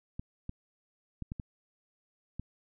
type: clicks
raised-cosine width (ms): 5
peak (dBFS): -25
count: 6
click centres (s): 0.195 / 0.494 / 1.223 / 1.319 / 1.398 / 2.396
effects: none